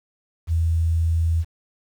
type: tone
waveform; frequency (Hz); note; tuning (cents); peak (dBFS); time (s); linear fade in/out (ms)
sine; 82.41; E2; 0; -17; 0.47-1.45; 50
effects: 8-bit